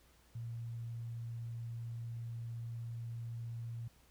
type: tone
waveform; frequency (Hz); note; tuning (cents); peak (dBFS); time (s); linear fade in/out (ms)
sine; 116.54; A#2; 0; -40; 0.35-3.88; 5
effects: added 60 Hz sine -68 dBFS peak until 4.1 s + pink hiss -68 dBFS RMS until 4.1 s